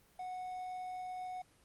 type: tone with quantisation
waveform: triangle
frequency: 736 Hz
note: F#5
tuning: 9 cents flat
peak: -38 dBFS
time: 0.19-1.42 s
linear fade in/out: 5 ms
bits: 11
effects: pink hiss -67 dBFS RMS until 1.64 s + Opus 24 kbps